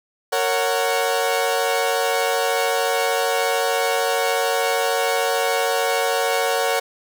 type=chord; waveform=sawtooth; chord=F# major; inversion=first; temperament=equal with one note detuned; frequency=461.1 / 554.4 / 740 Hz; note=A#4 / C#5 / F#5; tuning=-19 / 0 / 0 cents; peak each=-19 dBFS; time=0.32-6.8 s; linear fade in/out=10 ms; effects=none